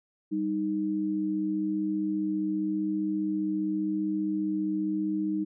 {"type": "tone pair together", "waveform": "sine", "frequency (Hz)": [196, 311.1], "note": ["G3", "D#4"], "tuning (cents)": [0, 0], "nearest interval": "minor sixth", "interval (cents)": 800, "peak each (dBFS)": [-32, -27], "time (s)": [0.31, 5.45], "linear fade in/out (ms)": 20, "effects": []}